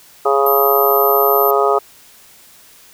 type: harmonic tone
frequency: 138.59 Hz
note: C#3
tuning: in tune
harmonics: 3 / 4 / 5 / 6 / 7 / 8 / 9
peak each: -15 / -20 / -18 / -22 / -24 / -25 / -17 dBFS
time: 0.25-1.79 s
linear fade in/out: 10 ms
type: tone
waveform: sine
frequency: 13000 Hz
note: G#9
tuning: 38 cents flat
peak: -17 dBFS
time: 0.46-1.51 s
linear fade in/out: 5 ms
effects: white hiss -45 dBFS RMS until 2.93 s